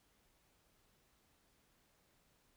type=silence; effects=pink hiss -74 dBFS RMS until 2.56 s